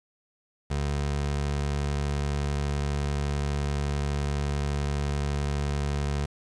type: tone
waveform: 25% pulse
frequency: 71.7 Hz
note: D2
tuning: 41 cents flat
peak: -22 dBFS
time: 0.7-6.26 s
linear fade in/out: 10 ms
effects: resampled to 22050 Hz + 8-bit